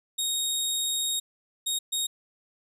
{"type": "tone bursts at uneven times", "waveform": "20% pulse", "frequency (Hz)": 3742, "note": "A#7", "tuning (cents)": 6, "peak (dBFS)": -20, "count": 3, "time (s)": [[0.18, 1.2], [1.66, 1.79], [1.92, 2.07]], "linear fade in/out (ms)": 10, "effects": []}